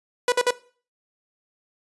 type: tone bursts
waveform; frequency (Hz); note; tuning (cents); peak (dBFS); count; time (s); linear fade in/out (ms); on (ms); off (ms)
sawtooth; 491.8; B4; -7; -13; 3; 0.28-0.507; 2; 41; 52
effects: noise-tail reverb RT60 0.4 s tail -18 dB re dry + resampled to 24000 Hz